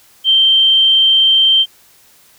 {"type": "tone", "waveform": "sine", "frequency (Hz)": 3136, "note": "G7", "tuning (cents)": 0, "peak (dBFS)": -7, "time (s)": [0.24, 1.66], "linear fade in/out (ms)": 50, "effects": ["white hiss -48 dBFS RMS until 2.38 s"]}